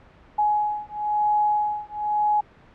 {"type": "beating tone pair", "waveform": "sine", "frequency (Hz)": [839, 840], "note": ["G#5", "G#5"], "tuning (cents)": [17, 19], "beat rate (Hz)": 1, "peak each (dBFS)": -23, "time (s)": [0.38, 2.41], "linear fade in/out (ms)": 10, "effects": ["pink hiss -51 dBFS RMS until 2.74 s", "low-pass 2000 Hz 12 dB/octave"]}